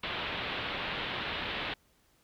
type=low-pass noise; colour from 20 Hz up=white; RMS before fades=-36 dBFS; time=0.03-1.74 s; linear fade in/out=5 ms; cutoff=3700 Hz; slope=48 dB/octave; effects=pink hiss -68 dBFS RMS until 2.23 s